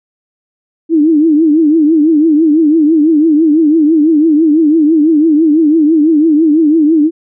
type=tone with vibrato; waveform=sine; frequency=311.1 Hz; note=D#4; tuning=in tune; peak=-5 dBFS; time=0.89-7.11 s; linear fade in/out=50 ms; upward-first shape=triangle; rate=6 Hz; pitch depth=140 cents each way; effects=none